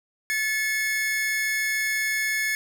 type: tone pair together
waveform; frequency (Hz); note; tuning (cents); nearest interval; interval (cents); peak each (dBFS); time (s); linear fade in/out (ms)
45% pulse; 1733 / 2183; A6 / C#7; -27 / -27; major third; 400; -26; 0.3-2.55; 0
effects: none